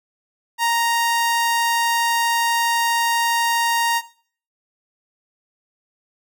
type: tone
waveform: sawtooth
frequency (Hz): 932.3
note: A#5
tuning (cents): 0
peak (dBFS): -13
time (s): 0.58-4.02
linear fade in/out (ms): 50
effects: noise-tail reverb RT60 0.5 s tail -18 dB re dry